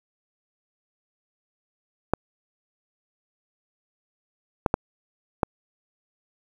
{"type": "clicks", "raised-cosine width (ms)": 1, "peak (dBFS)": -5, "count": 4, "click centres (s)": [2.136, 4.662, 4.741, 5.432], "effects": ["7-bit"]}